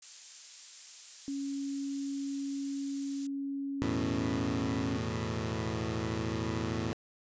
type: noise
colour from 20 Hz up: violet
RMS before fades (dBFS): -39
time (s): 0.02-3.27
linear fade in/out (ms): 5
type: tone with pitch glide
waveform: sine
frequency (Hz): 277.2 to 273.5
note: C#4 to C#4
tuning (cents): 0 to -23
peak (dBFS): -33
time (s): 1.28-4.97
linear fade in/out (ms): 0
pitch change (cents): -23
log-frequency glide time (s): 4.55-4.67
type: chord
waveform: 15% pulse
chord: E suspended fourth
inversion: none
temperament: equal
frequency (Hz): 82.41 / 110 / 123.47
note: E2 / A2 / B2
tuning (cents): 0 / 0 / 0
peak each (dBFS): -31 / -28 / -32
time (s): 3.82-6.93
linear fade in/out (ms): 0
effects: resampled to 16000 Hz